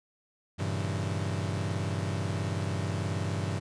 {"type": "chord", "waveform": "40% pulse", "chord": "G diminished seventh", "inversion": "none", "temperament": "equal", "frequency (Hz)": [98, 116.54, 138.59, 164.81], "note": ["G2", "Bb2", "Db3", "Fb3"], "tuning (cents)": [0, 0, 0, 0], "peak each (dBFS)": [-31, -37, -37, -35], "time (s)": [0.58, 3.6], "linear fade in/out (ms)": 20, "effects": ["resampled to 22050 Hz"]}